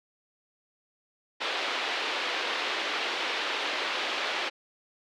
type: band-pass noise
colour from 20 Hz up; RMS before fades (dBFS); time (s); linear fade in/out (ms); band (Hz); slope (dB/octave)
white; -31; 1.4-4.5; 20; 330 to 3700; 24
effects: none